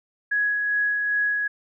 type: tone with tremolo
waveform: sine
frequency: 1671 Hz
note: G#6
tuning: 10 cents sharp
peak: -19 dBFS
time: 0.31-1.48 s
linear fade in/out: 10 ms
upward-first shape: sine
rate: 2.5 Hz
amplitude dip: 30%
effects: none